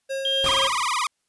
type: tone with tremolo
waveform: square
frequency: 540 Hz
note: C#5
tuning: 45 cents flat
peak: -26 dBFS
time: 0.09-0.69 s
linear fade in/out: 20 ms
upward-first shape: sine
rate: 4.1 Hz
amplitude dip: 30%
type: tone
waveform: sine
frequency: 3204 Hz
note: G7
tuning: 37 cents sharp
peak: -21 dBFS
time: 0.25-0.67 s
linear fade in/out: 2 ms
type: noise with exponential decay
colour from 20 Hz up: pink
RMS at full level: -29 dBFS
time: 0.44-1.04 s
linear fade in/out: 1 ms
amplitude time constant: 130 ms
type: tone with vibrato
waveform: sawtooth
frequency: 1100 Hz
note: C#6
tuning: 14 cents flat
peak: -18 dBFS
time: 0.46-1.07 s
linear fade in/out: 2 ms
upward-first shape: sine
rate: 19 Hz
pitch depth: 230 cents each way
effects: white hiss -74 dBFS RMS until 1.28 s + resampled to 24000 Hz